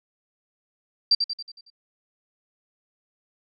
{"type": "tone with echo", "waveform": "sine", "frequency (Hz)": 4699, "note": "D8", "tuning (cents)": 0, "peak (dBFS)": -14, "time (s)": [1.11, 1.15], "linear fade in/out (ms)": 5, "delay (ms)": 92, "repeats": 6, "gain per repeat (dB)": -6, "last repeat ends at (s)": 1.702, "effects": []}